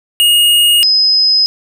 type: tone pair in turn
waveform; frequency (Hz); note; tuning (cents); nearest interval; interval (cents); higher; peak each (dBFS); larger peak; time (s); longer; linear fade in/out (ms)
square / sine; 2864 / 5061; F7 / D#8; +43 / +29; minor seventh; 986; second; -7; neither; 0.2-0.83 / 0.83-1.46; neither; 0
effects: none